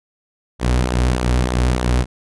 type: tone with flanger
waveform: sawtooth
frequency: 61.74 Hz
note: B1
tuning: in tune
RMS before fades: -17 dBFS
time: 0.59-2.06 s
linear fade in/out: 50 ms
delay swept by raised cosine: 0.37 to 6.17 ms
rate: 3.3 Hz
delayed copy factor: -0.5
effects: resampled to 24000 Hz